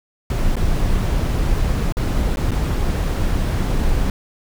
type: noise with dropouts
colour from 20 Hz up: brown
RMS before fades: -18 dBFS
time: 0.3-4.1 s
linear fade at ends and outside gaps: 2 ms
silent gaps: 0.557-0.566 / 1.924-1.969 / 2.36-2.37 / 2.509-2.516 s
effects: none